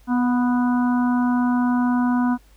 harmonic tone with a mistuned harmonic, 246.9 Hz, B3, in tune, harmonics 1 / 3 / 4 / 5 / 6, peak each -17 / -30 / -28 / -35 / -33 dBFS, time 0.07-2.38 s, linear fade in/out 50 ms, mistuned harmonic 3, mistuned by -27 cents, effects added 50 Hz sine -50 dBFS peak until 2.56 s + pink hiss -58 dBFS RMS until 2.56 s

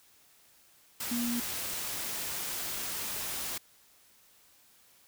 sine tone in noise, 238.4 Hz, A#3, 39 cents sharp, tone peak -30 dBFS, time 1.11-1.4 s, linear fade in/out 5 ms, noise white, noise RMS -36 dBFS, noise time 1-3.58 s, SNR +3 dB, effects white hiss -62 dBFS RMS until 5.07 s

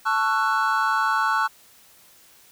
triangle chord, F# minor seventh, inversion first, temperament equal with one note detuned, 880 / 1108.7 / 1340 / 1480 Hz, A5 / C#6 / E6 / F#6, 0 / 0 / +28 / 0 cents, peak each -23 dBFS, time 0.05-1.48 s, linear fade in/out 20 ms, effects white hiss -53 dBFS RMS until 2.51 s

